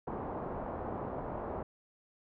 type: low-pass noise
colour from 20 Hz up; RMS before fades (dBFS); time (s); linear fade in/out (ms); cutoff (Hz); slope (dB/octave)
white; -39; 0.07-1.63; 5; 920; 24
effects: none